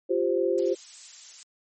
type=chord; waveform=sine; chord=F suspended second; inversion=none; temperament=equal; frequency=349.2 / 392 / 523.3 Hz; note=F4 / G4 / C5; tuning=0 / 0 / 0 cents; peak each=-26 dBFS; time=0.09-0.75 s; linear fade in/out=20 ms
type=noise; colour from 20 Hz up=violet; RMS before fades=-36 dBFS; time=0.58-1.43 s; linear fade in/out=0 ms
effects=MP3 32 kbps